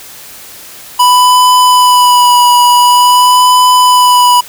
square tone with vibrato, 987.8 Hz, B5, in tune, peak -4 dBFS, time 0.99-4.41 s, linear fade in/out 10 ms, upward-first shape sine, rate 0.47 Hz, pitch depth 21 cents each way, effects white hiss -31 dBFS RMS until 4.48 s

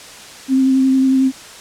sine tone with vibrato, 264.2 Hz, C4, 17 cents sharp, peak -10 dBFS, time 0.48-1.32 s, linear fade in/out 50 ms, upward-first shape sine, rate 11 Hz, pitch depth 16 cents each way, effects white hiss -36 dBFS RMS until 1.6 s + low-pass 8000 Hz 12 dB/octave

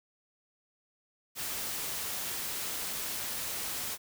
white noise, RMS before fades -36 dBFS, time 1.35-3.98 s, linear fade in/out 50 ms, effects none

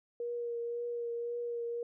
sine tone with vibrato, 473.6 Hz, A#4, 27 cents sharp, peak -34 dBFS, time 0.2-1.83 s, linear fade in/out 2 ms, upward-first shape triangle, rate 1.9 Hz, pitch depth 20 cents each way, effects none

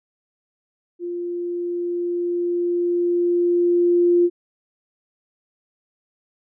sine tone with level ramp, 349.2 Hz, F4, in tune, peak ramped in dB -25 to -12 dBFS, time 0.99-4.3 s, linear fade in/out 50 ms, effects none

